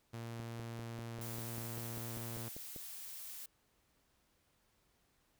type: tone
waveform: sawtooth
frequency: 116 Hz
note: A#2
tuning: 8 cents flat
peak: -39 dBFS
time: 0.13-2.49 s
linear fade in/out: 10 ms
type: click train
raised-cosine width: 2 ms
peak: -36 dBFS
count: 13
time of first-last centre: 0.4-2.762 s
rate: 5.08 Hz
type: noise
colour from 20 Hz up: blue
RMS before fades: -48 dBFS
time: 1.21-3.46 s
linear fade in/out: 5 ms
effects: pink hiss -75 dBFS RMS until 5.39 s